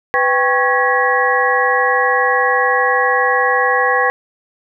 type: tone cluster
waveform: sine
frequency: 500 / 789 / 1101 / 1669 / 1924 Hz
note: B4 / G5 / C#6 / G#6 / B6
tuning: +21 / +11 / -12 / +8 / -46 cents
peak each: -18 dBFS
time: 0.14-4.1 s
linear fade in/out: 0 ms
effects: none